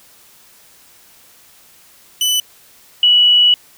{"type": "tone pair in turn", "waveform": ["sawtooth", "sine"], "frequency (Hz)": [2990, 2940], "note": ["F#7", "F#7"], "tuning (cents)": [17, -12], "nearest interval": "unison", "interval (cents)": 29, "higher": "first", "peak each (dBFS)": [-10, -7], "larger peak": "second", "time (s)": [[2.21, 2.4], [3.03, 3.54]], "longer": "second", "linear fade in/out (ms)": 2, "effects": ["white hiss -47 dBFS RMS until 3.77 s"]}